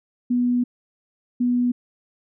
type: tone bursts at uneven times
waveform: sine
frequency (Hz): 245.1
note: B3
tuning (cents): -13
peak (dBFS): -17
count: 2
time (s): 0.3-0.64 / 1.4-1.72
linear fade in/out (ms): 10
effects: none